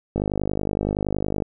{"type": "click train", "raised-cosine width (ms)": 2, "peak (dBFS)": -10, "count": 65, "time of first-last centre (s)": [0.16, 1.422], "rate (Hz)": 50.7, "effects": []}